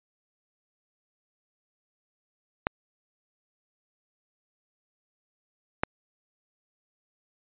clicks, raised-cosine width 0.5 ms, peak -8 dBFS, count 2, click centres 2.669 / 5.835 s, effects resampled to 8000 Hz

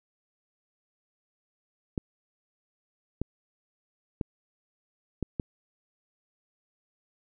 clicks, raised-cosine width 3 ms, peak -16 dBFS, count 5, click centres 1.978 / 3.216 / 4.212 / 5.227 / 5.398 s, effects none

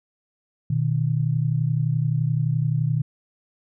sine tone pair together, 121.8 / 153.46 Hz, B2 / D#3, -24 / -24 cents, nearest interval major third, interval 400 cents, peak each -22 dBFS, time 0.7-3.02 s, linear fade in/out 5 ms, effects none

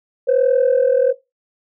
sine tone pair together, 493.9 / 535 Hz, B4 / C5, 0 / +38 cents, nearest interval minor second, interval 138 cents, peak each -13 dBFS, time 0.27-1.13 s, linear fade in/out 20 ms, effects noise-tail reverb RT60 0.2 s tail -18 dB re dry + tanh soft clip ceiling -7 dBFS

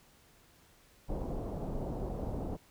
pink low-pass noise, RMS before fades -37 dBFS, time 1.08-2.57 s, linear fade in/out 20 ms, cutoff 750 Hz, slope 24 dB/octave, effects pink hiss -63 dBFS RMS until 2.7 s

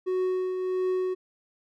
triangle tone with tremolo, 370 Hz, F#4, in tune, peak -21 dBFS, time 0.06-1.15 s, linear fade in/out 20 ms, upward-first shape triangle, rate 1.5 Hz, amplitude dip 45%, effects none

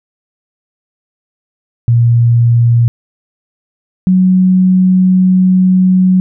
sine tone pair in turn, 118.1 / 185.21 Hz, A#2 / F#3, +23 / +2 cents, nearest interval minor sixth, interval 779 cents, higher second, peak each -5 dBFS, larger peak neither, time 1.88-2.88 / 4.07-6.2 s, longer second, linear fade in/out 0 ms, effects none

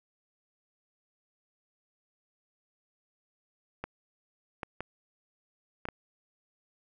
clicks, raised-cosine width 0.5 ms, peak -20 dBFS, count 5, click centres 3.84 / 4.632 / 4.806 / 5.854 / 5.887 s, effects none

